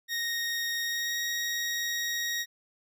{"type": "tone with pitch glide", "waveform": "20% pulse", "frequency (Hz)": [1864, 1883.5], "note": ["A#6", "A#6"], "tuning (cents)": [-1, 17], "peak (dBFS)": -24, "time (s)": [0.08, 2.46], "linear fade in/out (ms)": 50, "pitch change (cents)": 18, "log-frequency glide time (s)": [0.82, 1.19], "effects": []}